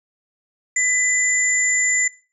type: tone pair together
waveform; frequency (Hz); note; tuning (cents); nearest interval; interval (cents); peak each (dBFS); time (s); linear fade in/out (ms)
sine; 2005 / 7145; B6 / A8; +26 / +26; octave + minor seventh; 2200; -19; 0.76-2.08; 5
effects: noise-tail reverb RT60 0.4 s tail -21 dB re dry